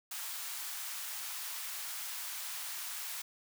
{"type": "high-pass noise", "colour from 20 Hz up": "white", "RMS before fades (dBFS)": -41, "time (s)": [0.11, 3.22], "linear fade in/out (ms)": 5, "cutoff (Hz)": 800, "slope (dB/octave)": 24, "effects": []}